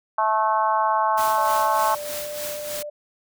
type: harmonic tone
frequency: 217.7 Hz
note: A3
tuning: 18 cents flat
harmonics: 3 / 4 / 5 / 6 / 7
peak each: -26 / -21 / -22 / -31 / -33 dBFS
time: 0.18-1.95 s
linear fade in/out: 5 ms
type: noise with tremolo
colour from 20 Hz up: white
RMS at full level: -31 dBFS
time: 1.17-2.83 s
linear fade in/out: 10 ms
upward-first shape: sine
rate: 3.3 Hz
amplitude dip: 55%
type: tone with pitch glide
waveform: sine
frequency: 587.3 to 593.1 Hz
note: D5 to D5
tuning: 0 to +17 cents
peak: -30 dBFS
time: 1.37-2.9 s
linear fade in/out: 10 ms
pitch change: +17 cents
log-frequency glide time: 1.69-2.25 s
effects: none